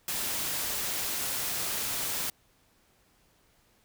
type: noise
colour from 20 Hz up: white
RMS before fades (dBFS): -32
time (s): 0.08-2.3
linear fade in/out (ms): 2
effects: pink hiss -66 dBFS RMS until 3.84 s